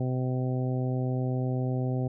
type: harmonic tone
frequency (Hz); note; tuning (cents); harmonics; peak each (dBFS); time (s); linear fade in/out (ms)
128; C3; -38; 1 / 2 / 3 / 4 / 5 / 6; -27 / -33 / -37 / -39 / -41 / -43; 0-2.08; 5
effects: none